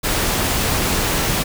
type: noise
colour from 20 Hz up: pink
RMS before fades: -19 dBFS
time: 0.03-1.44 s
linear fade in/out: 20 ms
effects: none